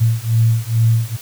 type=beating tone pair; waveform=sine; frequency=112.8 / 115.1 Hz; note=A2 / A#2; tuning=+44 / -22 cents; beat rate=2.3 Hz; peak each=-15 dBFS; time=0-1.17 s; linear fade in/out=20 ms; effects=white hiss -36 dBFS RMS until 1.21 s